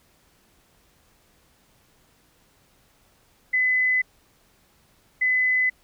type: tone pair in turn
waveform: sine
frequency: 2014 / 2014 Hz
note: B6 / B6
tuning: +33 / +33 cents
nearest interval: unison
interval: 0 cents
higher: neither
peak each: -18 dBFS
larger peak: neither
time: 3.53-4.02 / 5.21-5.7 s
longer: neither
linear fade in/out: 10 ms
effects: pink hiss -61 dBFS RMS until 5.83 s